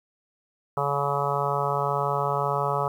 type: harmonic tone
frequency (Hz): 141.8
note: C#3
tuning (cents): +40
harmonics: 1 / 3 / 4 / 5 / 6 / 7 / 8 / 9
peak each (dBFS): -31 / -31 / -31 / -31 / -31 / -31 / -31 / -31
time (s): 0.77-2.88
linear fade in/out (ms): 2
effects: 9-bit